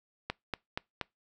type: click train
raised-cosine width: 0.3 ms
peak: -16 dBFS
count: 4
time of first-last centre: 0.3-1.013 s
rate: 4.21 Hz
effects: noise-tail reverb RT60 0.2 s tail -25 dB re dry